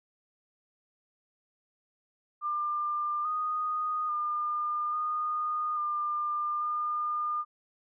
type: tone with pitch steps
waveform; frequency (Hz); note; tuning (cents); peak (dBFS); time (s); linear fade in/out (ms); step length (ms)
sine; 1196 / 1238 / 1206 / 1226 / 1199 / 1210; D6 / D#6 / D6 / D#6 / D6 / D#6; +31 / -9 / +46 / -26 / +36 / -49; -28; 2.41-7.45; 50; 840
effects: none